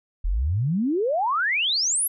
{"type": "exponential sweep", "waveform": "sine", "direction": "up", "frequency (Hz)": [37.35, 11840], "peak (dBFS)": -20, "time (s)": [0.24, 2.08], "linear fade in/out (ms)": 10, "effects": []}